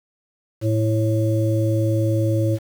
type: harmonic tone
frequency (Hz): 110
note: A2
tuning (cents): 0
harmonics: 1 / 3 / 5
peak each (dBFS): -18 / -23 / -25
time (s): 0.61-2.59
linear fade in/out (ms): 50
effects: 7-bit